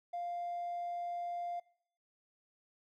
triangle tone, 698.5 Hz, F5, in tune, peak -33 dBFS, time 0.13-1.6 s, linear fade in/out 10 ms, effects noise-tail reverb RT60 0.7 s tail -26 dB re dry + tanh soft clip ceiling -33 dBFS

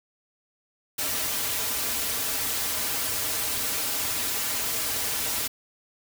white noise with comb filter, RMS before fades -28 dBFS, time 0.98-5.48 s, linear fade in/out 10 ms, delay 5.5 ms, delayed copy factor -0.75, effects none

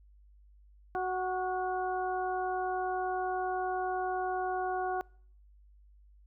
harmonic tone with a mistuned harmonic, 370 Hz, F#4, in tune, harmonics 1 / 2 / 3 / 4, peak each -35 / -32 / -41 / -41 dBFS, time 0.95-5.01 s, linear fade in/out 0 ms, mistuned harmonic 4, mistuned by -30 cents, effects noise-tail reverb RT60 0.6 s tail -26 dB re dry + added 50 Hz sine -56 dBFS peak until 6.26 s

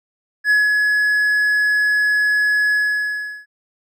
triangle tone with ADSR envelope, 1691 Hz, G#6, 31 cents sharp, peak -9 dBFS, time 0.44-3.46 s, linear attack 64 ms, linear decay 180 ms, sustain -3 dB, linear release 730 ms, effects none

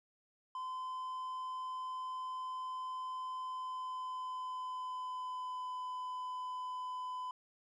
triangle tone with pitch glide, 1024 to 1007.6 Hz, C6 to B5, -38 to +34 cents, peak -37 dBFS, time 0.55-7.31 s, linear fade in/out 2 ms, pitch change -28 cents, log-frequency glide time 3.43-5.71 s, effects resampled to 22050 Hz

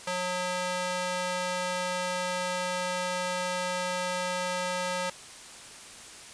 square tone with high-pass filter, 181.2 Hz, F#3, 36 cents flat, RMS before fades -31 dBFS, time 0.07-5.1 s, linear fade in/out 5 ms, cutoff 570 Hz, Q 0.79, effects white hiss -46 dBFS RMS until 6.33 s + resampled to 22050 Hz

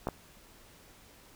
clicks, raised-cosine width 1 ms, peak -17 / -19 dBFS, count 2, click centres 0.071 / 0.087 s, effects pink hiss -57 dBFS RMS until 1.35 s

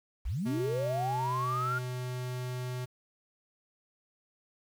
sine linear sweep, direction up, 37 to 1429 Hz, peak -30 dBFS, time 0.25-1.79 s, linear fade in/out 10 ms
square tone with pitch glide, 127 to 125.76 Hz, B2 to B2, +49 to +32 cents, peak -34 dBFS, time 0.45-2.86 s, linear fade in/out 20 ms, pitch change -17 cents, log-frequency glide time 1.33-1.51 s
effects 9-bit

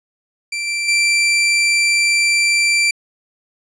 sawtooth tone with level steps, 2349 Hz, D7, in tune, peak -17 / -15 / -9 dBFS, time 0.52-2.91 s, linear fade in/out 5 ms, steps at 0.67 / 0.88 s, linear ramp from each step 5 ms, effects resampled to 22050 Hz

